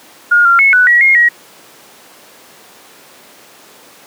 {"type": "tone with pitch steps", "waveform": "sine", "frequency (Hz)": [1426, 1382, 2192, 1486, 1918, 2142, 1902], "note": ["F6", "F6", "C#7", "F#6", "A#6", "C7", "A#6"], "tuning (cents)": [36, -19, -20, 7, 49, 40, 34], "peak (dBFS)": -5, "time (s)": [0.31, 1.29], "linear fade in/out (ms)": 10, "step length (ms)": 140, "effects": ["pink hiss -40 dBFS RMS until 4.06 s", "high-pass 300 Hz 12 dB/octave"]}